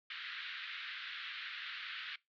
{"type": "band-pass noise", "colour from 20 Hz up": "pink", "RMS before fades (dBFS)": -45, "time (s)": [0.1, 2.16], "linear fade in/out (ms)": 5, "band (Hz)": [1400, 4000], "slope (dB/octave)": 48, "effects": ["noise-tail reverb RT60 0.2 s tail -22 dB re dry"]}